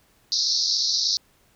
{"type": "band-pass noise", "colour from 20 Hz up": "pink", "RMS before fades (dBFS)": -23, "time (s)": [0.32, 1.17], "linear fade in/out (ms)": 0, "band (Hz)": [4000, 5800], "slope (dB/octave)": 96, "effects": ["pink hiss -61 dBFS RMS until 1.55 s"]}